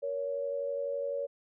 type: tone pair together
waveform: sine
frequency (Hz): 469.8 / 561.6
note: A#4 / C#5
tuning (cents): +13 / +22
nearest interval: minor third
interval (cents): 309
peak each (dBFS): -37 / -32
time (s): 0.02-1.27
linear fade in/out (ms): 20
effects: none